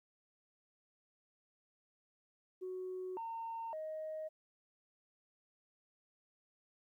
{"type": "tone with pitch steps", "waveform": "sine", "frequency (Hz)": [370.1, 912, 626], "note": ["F#4", "A#5", "D#5"], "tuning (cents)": [0, -38, 10], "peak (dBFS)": -39, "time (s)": [2.61, 4.29], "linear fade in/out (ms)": 20, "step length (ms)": 560, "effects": ["tanh soft clip ceiling -36 dBFS", "13-bit"]}